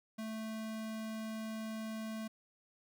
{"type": "tone", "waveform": "square", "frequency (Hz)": 220.1, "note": "A3", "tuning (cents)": 1, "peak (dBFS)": -40, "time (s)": [0.18, 2.28], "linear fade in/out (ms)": 10, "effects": []}